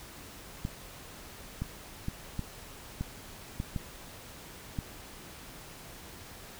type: clicks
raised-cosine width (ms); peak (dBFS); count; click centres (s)
5; -20; 8; 0.651 / 1.62 / 2.084 / 2.393 / 3.01 / 3.601 / 3.762 / 4.788
effects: pink hiss -48 dBFS RMS until 6.59 s